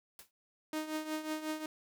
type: noise with exponential decay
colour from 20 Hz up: white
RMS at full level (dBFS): -47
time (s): 0.19-0.31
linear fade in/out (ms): 1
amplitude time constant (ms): 26
type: tone with tremolo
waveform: sawtooth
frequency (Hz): 310.4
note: D#4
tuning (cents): -4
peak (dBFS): -29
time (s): 0.73-1.66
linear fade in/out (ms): 2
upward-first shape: triangle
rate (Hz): 5.5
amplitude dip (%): 75
effects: none